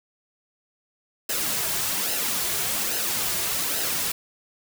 white noise with flanger, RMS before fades -26 dBFS, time 1.29-4.12 s, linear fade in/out 5 ms, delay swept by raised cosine 0.86 to 3.96 ms, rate 1.2 Hz, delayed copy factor -0.55, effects none

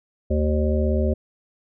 harmonic tone, 75.9 Hz, D#2, 42 cents flat, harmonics 1 / 3 / 5 / 7 / 8, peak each -20 / -25 / -27 / -28 / -29 dBFS, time 0.3-1.14 s, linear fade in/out 10 ms, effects none

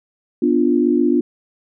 sine chord, B diminished, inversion none, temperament equal, 246.9 / 293.7 / 349.2 Hz, B3 / D4 / F4, 0 / 0 / 0 cents, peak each -17 dBFS, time 0.42-1.21 s, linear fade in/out 5 ms, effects none

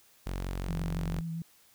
sawtooth tone, 45.85 Hz, F#1, 15 cents flat, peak -29 dBFS, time 0.26-1.21 s, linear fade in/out 10 ms
sine tone with vibrato, 164.81 Hz, E3, in tune, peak -33 dBFS, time 0.68-1.42 s, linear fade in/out 2 ms, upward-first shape triangle, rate 7.4 Hz, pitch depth 24 cents each way
effects white hiss -62 dBFS RMS until 1.74 s

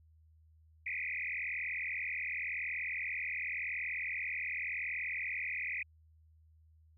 sine tone with frequency modulation, 2224 Hz, C#7, 5 cents sharp, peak -35 dBFS, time 0.86-5.83 s, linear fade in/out 5 ms, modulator 40.9 Hz, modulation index 6.8, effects added 79 Hz sine -61 dBFS peak until 6.97 s

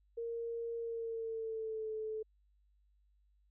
sine tone with pitch glide, 464.1 to 435.5 Hz, A#4 to A4, -8 to -18 cents, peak -37 dBFS, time 0.17-2.23 s, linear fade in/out 10 ms, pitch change -110 cents, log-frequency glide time 0.77-1.91 s, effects added 50 Hz sine -68 dBFS peak until 3.5 s

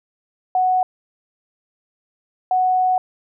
sine tone pair in turn, 740 / 740 Hz, F#5 / F#5, 0 / 0 cents, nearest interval unison, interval 0 cents, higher neither, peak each -14 dBFS, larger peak neither, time 0.55-0.83 / 2.51-2.98 s, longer second, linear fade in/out 2 ms, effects none

